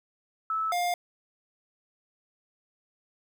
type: tone pair in turn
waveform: sine / square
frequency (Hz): 1307 / 706.1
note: E6 / F5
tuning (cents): -15 / +19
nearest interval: major seventh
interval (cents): 1066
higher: first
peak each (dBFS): -26 / -26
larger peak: neither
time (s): 0.5-0.72 / 0.72-0.94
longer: neither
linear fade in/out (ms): 2
effects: 11-bit